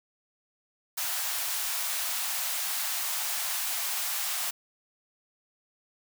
white high-pass noise, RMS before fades -31 dBFS, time 0.97-4.51 s, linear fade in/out 10 ms, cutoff 640 Hz, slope 48 dB/octave, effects none

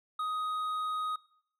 triangle tone with hard clipping, 1252 Hz, D#6, 10 cents sharp, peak -32 dBFS, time 0.19-1.16 s, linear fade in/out 5 ms, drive 8 dB, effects noise-tail reverb RT60 0.7 s tail -22 dB re dry

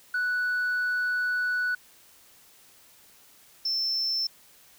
sine tone pair in turn, 1480 / 5334 Hz, F#6 / E8, 0 / +20 cents, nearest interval octave + minor seventh, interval 2220 cents, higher second, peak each -22 / -23 dBFS, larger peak first, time 0.14-1.75 / 3.65-4.27 s, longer first, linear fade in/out 5 ms, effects tanh soft clip ceiling -23 dBFS + white hiss -56 dBFS RMS until 4.78 s

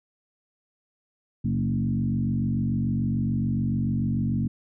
sine tone with frequency modulation, 173.5 Hz, F3, 11 cents flat, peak -22 dBFS, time 1.44-4.48 s, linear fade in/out 10 ms, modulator 46.9 Hz, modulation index 1.8, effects none

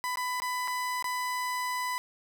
30% pulse tone with dropouts, 998 Hz, B5, 18 cents sharp, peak -27 dBFS, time 0.04-1.98 s, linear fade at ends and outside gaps 0 ms, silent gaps 0.157-0.172 / 0.401-0.42 / 0.676-0.68 / 1.025-1.043 s, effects none

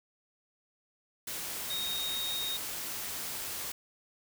sine tone in noise, 3729 Hz, A#7, in tune, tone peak -33 dBFS, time 1.7-2.57 s, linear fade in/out 5 ms, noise white, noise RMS -38 dBFS, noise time 1.27-3.72 s, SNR +2 dB, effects none

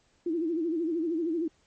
sine tone with vibrato, 329.6 Hz, E4, in tune, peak -26 dBFS, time 0.26-1.48 s, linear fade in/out 5 ms, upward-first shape sine, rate 13 Hz, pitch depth 110 cents each way, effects pink hiss -67 dBFS RMS until 1.66 s + MP3 32 kbps

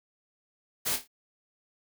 white noise with echo, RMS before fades -29 dBFS, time 0.85-0.97 s, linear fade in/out 20 ms, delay 27 ms, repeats 4, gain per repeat -8 dB, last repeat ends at 1.078 s, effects none

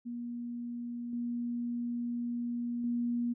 sine tone with level steps, 239 Hz, A#3, 43 cents sharp, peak -36 / -32 / -29 dBFS, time 0.05-3.34 s, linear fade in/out 20 ms, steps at 1.13 / 2.84 s, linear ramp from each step 2 ms, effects none

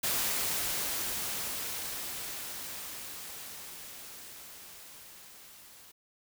white noise with level ramp, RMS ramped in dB -30 to -54 dBFS, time 0.03-5.92 s, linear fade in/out 10 ms, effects none

